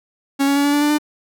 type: tone with pitch steps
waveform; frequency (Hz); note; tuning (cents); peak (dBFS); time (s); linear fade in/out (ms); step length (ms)
45% pulse; 276.7 / 280.2 / 283.8 / 287.5 / 291.1 / 294.9 / 298.6; C#4 / C#4 / C#4 / D4 / D4 / D4 / D4; -3 / +19 / +41 / -37 / -15 / +7 / +29; -14; 0.39-0.985; 20; 85
effects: none